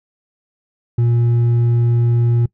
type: tone with hard clipping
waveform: sine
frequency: 118.4 Hz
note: A#2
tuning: 27 cents sharp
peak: -13 dBFS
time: 0.98-2.46 s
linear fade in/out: 5 ms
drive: 4 dB
effects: noise-tail reverb RT60 0.1 s tail -22 dB re dry